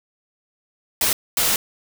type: noise bursts at uneven times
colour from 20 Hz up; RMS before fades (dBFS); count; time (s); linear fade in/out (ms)
white; -19; 2; 1.01-1.13 / 1.37-1.56; 2
effects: none